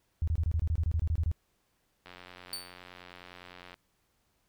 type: tone bursts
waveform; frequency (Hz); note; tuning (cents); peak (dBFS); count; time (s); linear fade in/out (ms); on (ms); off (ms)
sine; 81; E2; -30; -25; 14; 0.22-1.315; 0; 55; 25
type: click train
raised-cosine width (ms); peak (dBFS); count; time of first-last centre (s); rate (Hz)
0.3; -31; 152; 2.06-3.742; 89.8
type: tone with exponential decay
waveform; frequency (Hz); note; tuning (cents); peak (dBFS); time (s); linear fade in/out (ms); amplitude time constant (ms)
sawtooth; 4545; C#8; +42; -29; 2.53-2.78; 1; 54
effects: pink hiss -74 dBFS RMS until 4.48 s